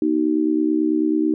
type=tone with amplitude modulation; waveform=sine; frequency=311.1 Hz; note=D#4; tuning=in tune; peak=-12 dBFS; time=0.02-1.34 s; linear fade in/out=2 ms; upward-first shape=sine; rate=69.2 Hz; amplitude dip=90%; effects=none